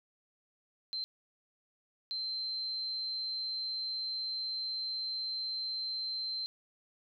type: tone bursts at uneven times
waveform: sine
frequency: 4112 Hz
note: C8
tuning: 31 cents flat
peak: -34 dBFS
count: 2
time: 0.93-1.04 / 2.11-6.46 s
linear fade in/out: 0 ms
effects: none